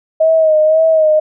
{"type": "tone with vibrato", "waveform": "sine", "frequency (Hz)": 631, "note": "D#5", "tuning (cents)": 24, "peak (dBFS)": -7, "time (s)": [0.2, 1.2], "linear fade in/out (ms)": 10, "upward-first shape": "sine", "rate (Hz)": 1.9, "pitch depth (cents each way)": 43, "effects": []}